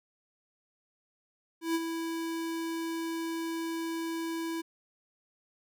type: tone with ADSR envelope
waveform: square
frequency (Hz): 329.6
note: E4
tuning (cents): 0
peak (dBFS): -26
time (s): 1.61-4.62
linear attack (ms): 140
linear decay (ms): 36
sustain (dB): -7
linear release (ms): 16
effects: none